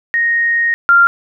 sine tone pair in turn, 1864.7 / 1389.3 Hz, A#6 / F6, 0 / -9 cents, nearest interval perfect fourth, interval 509 cents, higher first, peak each -11 / -5 dBFS, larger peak second, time 0.14-0.74 / 0.89-1.07 s, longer first, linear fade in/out 0 ms, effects none

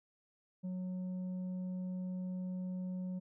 triangle tone with tanh clipping, 183.5 Hz, F#3, 14 cents flat, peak -38 dBFS, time 0.63-3.2 s, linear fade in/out 20 ms, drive 9 dB, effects none

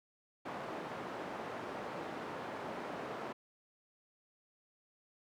white band-pass noise, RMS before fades -43 dBFS, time 0.45-3.33 s, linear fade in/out 10 ms, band 180 to 950 Hz, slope 12 dB/octave, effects none

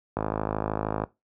click train, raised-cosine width 1 ms, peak -12 dBFS, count 47, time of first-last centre 0.17-1.038 s, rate 53 Hz, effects noise-tail reverb RT60 0.2 s tail -19 dB re dry + high-pass 60 Hz 12 dB/octave

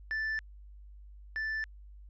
triangle tone pair in turn, 1760 / 1760 Hz, A6 / A6, 0 / 0 cents, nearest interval unison, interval 0 cents, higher neither, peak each -29 / -30 dBFS, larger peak first, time 0.11-0.39 / 1.36-1.64 s, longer neither, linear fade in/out 0 ms, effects added 50 Hz sine -48 dBFS peak until 2.09 s + resampled to 16000 Hz

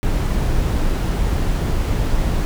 brown noise, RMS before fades -18 dBFS, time 0.03-2.45 s, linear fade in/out 0 ms, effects none

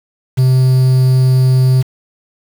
triangle tone with quantisation, 129.3 Hz, C3, 20 cents flat, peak -5 dBFS, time 0.37-1.83 s, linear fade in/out 20 ms, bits 5, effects none

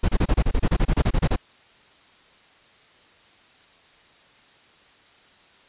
brown noise bursts, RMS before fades -18 dBFS, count 16, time 0.03-1.362 s, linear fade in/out 10 ms, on 57 ms, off 28 ms, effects white hiss -54 dBFS RMS until 5.68 s + resampled to 8000 Hz

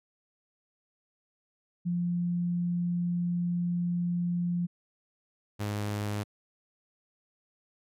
sine / sawtooth tone pair in turn, 174.61 / 103.82 Hz, F3 / G#2, 0 / 0 cents, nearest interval major sixth, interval 900 cents, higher first, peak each -26 dBFS, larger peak neither, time 1.85-4.67 / 5.59-6.24 s, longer first, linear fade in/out 20 ms, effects MP3 96 kbps

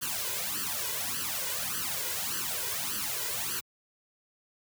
white noise with flanger, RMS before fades -33 dBFS, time 0.01-3.61 s, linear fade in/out 20 ms, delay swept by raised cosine 0.65 to 2.05 ms, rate 1.7 Hz, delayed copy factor +1, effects high-pass 80 Hz 12 dB/octave

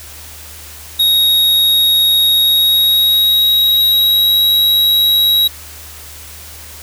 square tone with pitch glide, 3767 to 3848 Hz, A#7 to B7, +17 to -46 cents, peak -9 dBFS, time 0.99-5.48 s, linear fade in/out 10 ms, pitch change +37 cents, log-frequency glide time 2.33-4.47 s, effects added 76 Hz sine -37 dBFS peak until 6.82 s + white hiss -34 dBFS RMS until 6.82 s

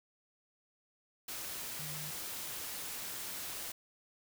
sine tone in noise, 151.3 Hz, D#3, 48 cents flat, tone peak -46 dBFS, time 1.79-2.11 s, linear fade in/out 5 ms, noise white, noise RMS -42 dBFS, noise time 1.28-3.72 s, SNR -7 dB, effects none

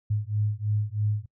sine beating tone pair, 103.83 / 106.93 Hz, G#2 / A2, 0 / -49 cents, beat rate 3.1 Hz, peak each -27 dBFS, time 0.1-1.26 s, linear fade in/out 10 ms, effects noise-tail reverb RT60 0.1 s tail -25 dB re dry

